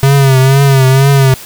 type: tone with vibrato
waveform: square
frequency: 135.2 Hz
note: C#3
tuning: 43 cents flat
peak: -5 dBFS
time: 0.03-1.34 s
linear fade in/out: 0 ms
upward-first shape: triangle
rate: 2.1 Hz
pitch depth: 70 cents each way
effects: white hiss -30 dBFS RMS until 1.45 s